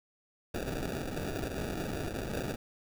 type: noise with sample-and-hold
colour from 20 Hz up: blue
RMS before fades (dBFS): -36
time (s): 0.54-2.56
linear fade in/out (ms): 5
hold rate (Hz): 1050
effects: none